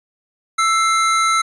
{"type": "tone pair together", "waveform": "square", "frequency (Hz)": [1322.9, 2100], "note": ["E6", "C7"], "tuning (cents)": [6, 6], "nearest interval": "minor sixth", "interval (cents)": 800, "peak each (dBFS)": [-15, -22], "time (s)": [0.58, 1.42], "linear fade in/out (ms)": 10, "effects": ["resampled to 24000 Hz"]}